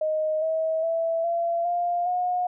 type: tone with pitch steps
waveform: sine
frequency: 622.3 / 640.9 / 660.1 / 679.8 / 700.1 / 721.1 Hz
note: D#5 / E5 / E5 / F5 / F5 / F#5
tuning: 0 / -49 / +2 / -47 / +4 / -45 cents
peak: -22 dBFS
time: 0.01-2.47 s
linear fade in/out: 5 ms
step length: 410 ms
effects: none